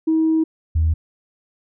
sine tone pair in turn, 319.6 / 79.9 Hz, D#4 / D#2, +47 / +47 cents, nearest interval 2 octaves, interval 2400 cents, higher first, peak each -13 dBFS, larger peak neither, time 0.07-0.44 / 0.75-0.94 s, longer first, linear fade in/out 10 ms, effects tanh soft clip ceiling -10 dBFS

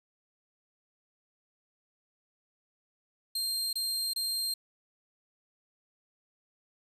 sawtooth tone bursts, 4186 Hz, C8, in tune, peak -27 dBFS, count 3, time 3.35-4.54 s, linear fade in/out 5 ms, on 380 ms, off 25 ms, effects resampled to 32000 Hz + 10-bit

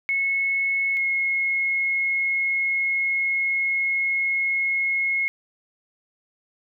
sine tone pair in turn, 2191 / 2167 Hz, C#7 / C#7, -21 / -40 cents, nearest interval unison, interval 19 cents, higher first, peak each -20 dBFS, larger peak neither, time 0.09-0.97 / 0.97-5.28 s, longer second, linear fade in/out 0 ms, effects none

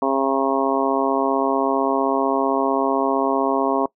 harmonic tone, 135.6 Hz, C#3, 38 cents flat, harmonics 2 / 3 / 4 / 5 / 6 / 7 / 8, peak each -23 / -24 / -26 / -24 / -29 / -24 / -26 dBFS, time 0.02-3.86 s, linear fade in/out 2 ms, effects noise-tail reverb RT60 0.1 s tail -22 dB re dry

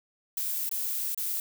violet noise with dropouts, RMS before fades -31 dBFS, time 0.37-1.4 s, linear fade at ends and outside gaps 2 ms, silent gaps 0.692-0.713 / 1.147-1.176 s, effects none

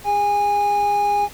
triangle tone pair together, 407.3 / 820.3 Hz, G#4 / G#5, -34 / -22 cents, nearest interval octave, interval 1212 cents, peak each -26 / -14 dBFS, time 0.04-1.29 s, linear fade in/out 50 ms, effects pink hiss -41 dBFS RMS until 1.33 s

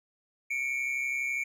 triangle tone pair together, 2217 / 2349 Hz, C#7 / D7, 0 / 0 cents, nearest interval minor second, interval 100 cents, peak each -30 / -30 dBFS, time 0.5-1.44 s, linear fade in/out 10 ms, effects none

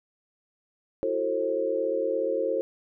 sine chord, F# half-diminished seventh, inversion third, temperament just, 333 / 370 / 444 / 532.8 Hz, E4 / F#4 / A4 / C5, +18 / 0 / +16 / +31 cents, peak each -33 / -33 / -29 / -27 dBFS, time 1.03-2.61 s, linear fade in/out 0 ms, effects none

